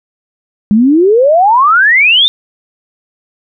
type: exponential sweep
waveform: sine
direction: up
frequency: 200.4 to 3701 Hz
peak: -4 dBFS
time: 0.71-2.28 s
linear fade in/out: 0 ms
effects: none